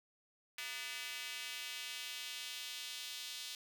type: tone with high-pass filter sweep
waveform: square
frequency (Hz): 135.1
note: C#3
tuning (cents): -44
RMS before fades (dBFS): -45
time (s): 0.58-3.55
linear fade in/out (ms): 2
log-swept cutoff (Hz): 2300 to 3600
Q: 1.8
effects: none